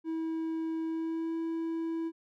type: tone with pitch glide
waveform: triangle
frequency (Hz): 323.6 to 328.3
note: E4 to E4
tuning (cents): -32 to -7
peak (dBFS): -29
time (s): 0.04-2.12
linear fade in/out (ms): 50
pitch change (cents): +25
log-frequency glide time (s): 0.85-1.36
effects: none